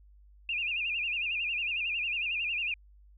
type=tone with vibrato; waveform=sine; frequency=2600 Hz; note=E7; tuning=24 cents flat; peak=-29 dBFS; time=0.49-2.74 s; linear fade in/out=2 ms; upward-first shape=sine; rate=11 Hz; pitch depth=140 cents each way; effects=added 50 Hz sine -54 dBFS peak until 3.17 s